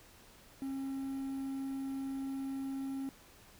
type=tone with quantisation; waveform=triangle; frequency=270 Hz; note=C#4; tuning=45 cents flat; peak=-34 dBFS; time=0.62-3.09 s; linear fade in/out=0 ms; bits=10; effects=pink hiss -59 dBFS RMS until 3.59 s